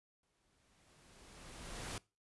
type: noise with exponential growth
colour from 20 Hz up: pink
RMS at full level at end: -42 dBFS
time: 0.23-1.98 s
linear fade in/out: 2 ms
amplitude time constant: 380 ms
effects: noise-tail reverb RT60 0.3 s tail -23 dB re dry + resampled to 24000 Hz